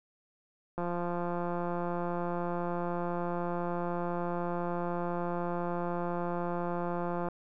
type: click train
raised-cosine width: 1 ms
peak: -21 dBFS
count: 1133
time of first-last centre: 0.78-7.286 s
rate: 174 Hz
effects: none